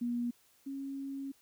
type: tone pair in turn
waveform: sine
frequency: 240 / 273.9 Hz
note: B3 / C#4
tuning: -49 / -21 cents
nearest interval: major second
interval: 228 cents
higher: second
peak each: -31 / -37 dBFS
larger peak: first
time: 0.01-0.31 / 0.66-1.32 s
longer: second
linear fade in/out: 10 ms
effects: white hiss -67 dBFS RMS until 1.41 s